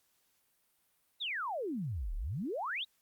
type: exponential two-way sweep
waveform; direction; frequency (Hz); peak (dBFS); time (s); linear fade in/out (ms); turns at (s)
sine; down then up; 3979 to 33.33 to 3979; -34; 1.2-2.85; 20; 2.15
effects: white hiss -74 dBFS RMS until 3.01 s + Opus 48 kbps